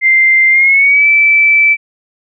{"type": "tone with pitch glide", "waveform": "sine", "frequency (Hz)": [2090, 2319], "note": ["C7", "D7"], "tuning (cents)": [-2, -22], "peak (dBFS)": -5, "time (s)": [0.01, 1.77], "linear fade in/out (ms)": 50, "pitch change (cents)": 180, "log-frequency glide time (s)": [0.49, 1.07], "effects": []}